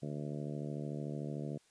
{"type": "harmonic tone", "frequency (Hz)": 73.42, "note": "D2", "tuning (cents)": 0, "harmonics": [2, 3, 4, 5, 6, 7, 8, 9], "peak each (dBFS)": [-40, -44, -46, -48, -50, -51, -52, -53], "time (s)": [0.02, 1.58], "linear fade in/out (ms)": 10, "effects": ["white hiss -69 dBFS RMS until 1.7 s", "resampled to 22050 Hz"]}